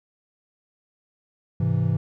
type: chord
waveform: triangle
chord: Ab augmented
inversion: none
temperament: equal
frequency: 103.83 / 130.81 / 164.81 Hz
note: Ab2 / C3 / E3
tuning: 0 / 0 / 0 cents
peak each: -22 dBFS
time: 1.6-1.97 s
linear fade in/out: 5 ms
effects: none